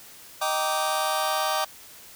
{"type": "chord", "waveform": "sawtooth", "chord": "Eb major seventh", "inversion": "none", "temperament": "just", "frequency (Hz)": [622.3, 777.8, 933.4, 1166.7], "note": ["Eb5", "G5", "Bb5", "D6"], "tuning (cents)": [0, -14, 2, -12], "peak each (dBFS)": [-25, -24, -28, -24], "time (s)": [0.41, 1.65], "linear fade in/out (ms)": 10, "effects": ["white hiss -47 dBFS RMS until 2.15 s"]}